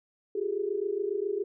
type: tone cluster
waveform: sine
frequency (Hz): 351.9 / 396.6 / 423.9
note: F4 / G4 / G#4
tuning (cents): +13 / +20 / +35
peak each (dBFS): -37 / -30 / -32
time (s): 0.35-1.44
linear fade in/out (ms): 5
effects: none